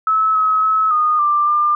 sine tone with pitch steps, 1298 / 1280 / 1291 / 1230 / 1184 / 1197 Hz, E6 / D#6 / E6 / D#6 / D6 / D6, -27 / +49 / -37 / -20 / +14 / +33 cents, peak -12 dBFS, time 0.07-1.75 s, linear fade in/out 2 ms, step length 280 ms, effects none

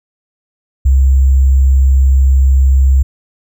sine tone with sample-and-hold, 66.7 Hz, C2, 34 cents sharp, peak -5 dBFS, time 0.85-3.03 s, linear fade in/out 10 ms, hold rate 7350 Hz, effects none

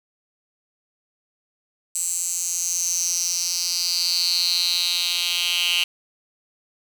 10% pulse tone with high-pass filter sweep, 174.61 Hz, F3, in tune, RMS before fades -23 dBFS, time 1.95-5.84 s, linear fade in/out 5 ms, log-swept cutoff 7800 to 3000 Hz, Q 6.3, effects none

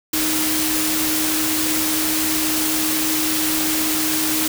sine tone in noise, 312.3 Hz, D#4, 7 cents sharp, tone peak -23 dBFS, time 0.13-4.48 s, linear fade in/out 5 ms, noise white, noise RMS -21 dBFS, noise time 0.13-4.48 s, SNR -5 dB, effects none

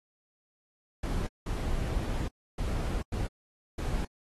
brown noise bursts at uneven times, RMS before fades -31 dBFS, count 5, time 1.03-1.27 / 1.46-2.28 / 2.58-3.02 / 3.12-3.27 / 3.78-4.05 s, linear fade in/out 5 ms, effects AAC 32 kbps

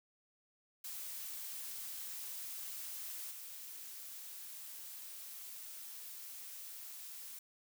blue noise with level steps, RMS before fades -45 / -49 dBFS, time 0.84-7.39 s, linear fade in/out 5 ms, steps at 3.31 s, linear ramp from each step 5 ms, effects none

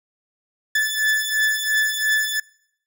40% pulse beating tone pair, 1739 / 1741.9 Hz, A6 / A6, -21 / -18 cents, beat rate 2.9 Hz, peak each -22 / -20 dBFS, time 0.75-2.4 s, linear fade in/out 5 ms, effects noise-tail reverb RT60 0.7 s tail -23 dB re dry

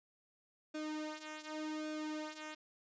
sawtooth tone with flanger, 307.8 Hz, D#4, 19 cents flat, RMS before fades -43 dBFS, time 0.74-2.55 s, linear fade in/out 10 ms, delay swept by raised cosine 0.99 to 3.49 ms, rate 0.87 Hz, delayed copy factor -0.75, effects resampled to 16000 Hz

